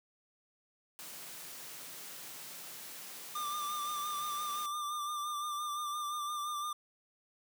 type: high-pass noise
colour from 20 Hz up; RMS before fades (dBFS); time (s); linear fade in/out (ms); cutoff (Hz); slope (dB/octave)
white; -47; 0.99-4.66; 0; 120; 48
type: tone with vibrato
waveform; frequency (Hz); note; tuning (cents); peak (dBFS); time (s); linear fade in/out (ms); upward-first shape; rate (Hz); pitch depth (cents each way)
square; 1191; D6; +24; -36; 3.35-6.73; 5; sine; 5.8; 33
effects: none